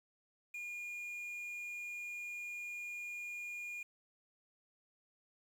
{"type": "tone with quantisation", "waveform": "triangle", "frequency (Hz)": 2430, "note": "D#7", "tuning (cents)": -42, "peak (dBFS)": -40, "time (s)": [0.54, 3.83], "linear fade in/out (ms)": 5, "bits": 10, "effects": []}